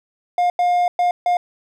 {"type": "tone bursts at uneven times", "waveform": "triangle", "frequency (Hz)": 710, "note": "F5", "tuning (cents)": 28, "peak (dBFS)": -12, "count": 4, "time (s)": [[0.38, 0.5], [0.59, 0.88], [0.99, 1.11], [1.26, 1.37]], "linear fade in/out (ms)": 2, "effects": []}